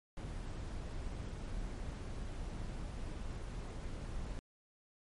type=noise; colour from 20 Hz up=brown; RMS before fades=-42 dBFS; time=0.17-4.39 s; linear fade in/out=0 ms; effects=MP3 48 kbps